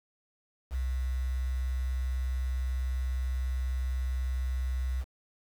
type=tone with quantisation; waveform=sine; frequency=63.9 Hz; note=C2; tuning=40 cents flat; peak=-28 dBFS; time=0.7-5.05 s; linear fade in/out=50 ms; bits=8; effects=none